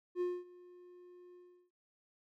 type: tone with ADSR envelope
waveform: triangle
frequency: 357 Hz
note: F4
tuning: 38 cents sharp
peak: -29 dBFS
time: 0.15-1.71 s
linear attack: 60 ms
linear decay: 230 ms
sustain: -23 dB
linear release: 360 ms
effects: none